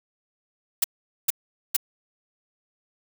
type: noise bursts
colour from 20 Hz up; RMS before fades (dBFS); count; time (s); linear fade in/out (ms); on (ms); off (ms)
blue; -20; 3; 0.82-1.766; 5; 22; 440
effects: none